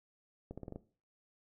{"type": "accelerating click train", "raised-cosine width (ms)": 2, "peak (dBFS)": -30, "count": 6, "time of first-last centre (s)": [0.51, 0.76], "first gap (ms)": 66, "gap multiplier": 0.86, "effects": ["noise-tail reverb RT60 0.4 s tail -17 dB re dry"]}